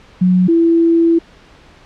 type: tone pair in turn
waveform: sine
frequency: 182.6 / 333.3 Hz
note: F#3 / E4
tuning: -23 / +19 cents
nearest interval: minor seventh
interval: 1042 cents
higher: second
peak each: -8 dBFS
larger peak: neither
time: 0.21-0.48 / 0.48-1.19 s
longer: second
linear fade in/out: 10 ms
effects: pink hiss -44 dBFS RMS until 1.85 s + low-pass 4000 Hz 12 dB/octave